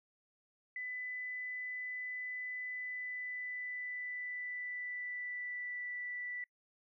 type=tone with pitch glide; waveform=sine; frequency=2000 to 1970.2 Hz; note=B6 to B6; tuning=+21 to -5 cents; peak=-39 dBFS; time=0.76-6.44 s; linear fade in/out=2 ms; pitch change=-26 cents; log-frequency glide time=2.72-5.86 s; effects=noise-tail reverb RT60 0.1 s tail -25 dB re dry